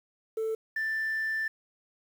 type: tone pair in turn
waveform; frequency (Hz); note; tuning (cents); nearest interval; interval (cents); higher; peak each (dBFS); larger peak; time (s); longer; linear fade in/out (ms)
sine; 442.7 / 1770.8; A4 / A6; +11 / +11; 2 octaves; 2400; second; -26; neither; 0.37-0.55 / 0.76-1.48; second; 5
effects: tanh soft clip ceiling -26 dBFS + 9-bit